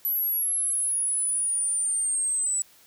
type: linear sweep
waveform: sine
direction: down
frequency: 11840 to 7840 Hz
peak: -23 dBFS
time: 0.05-2.62 s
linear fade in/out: 0 ms
effects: white hiss -56 dBFS RMS until 2.86 s